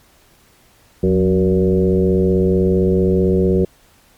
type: tone with frequency modulation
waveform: sine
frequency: 277.2 Hz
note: C#4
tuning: in tune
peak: -11 dBFS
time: 1.03-3.65 s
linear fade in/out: 5 ms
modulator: 95.6 Hz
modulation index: 2.1
effects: pink hiss -52 dBFS RMS until 4.17 s + MP3 96 kbps